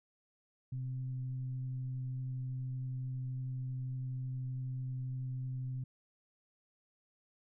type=tone with frequency modulation; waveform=sine; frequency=128.4 Hz; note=C3; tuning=32 cents flat; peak=-36 dBFS; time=0.72-5.84 s; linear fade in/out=5 ms; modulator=133 Hz; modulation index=0.22; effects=none